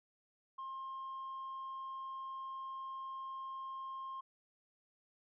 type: tone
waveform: sine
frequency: 1064 Hz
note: C6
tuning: 29 cents sharp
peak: -40 dBFS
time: 0.58-4.21 s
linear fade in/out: 10 ms
effects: tanh soft clip ceiling -40 dBFS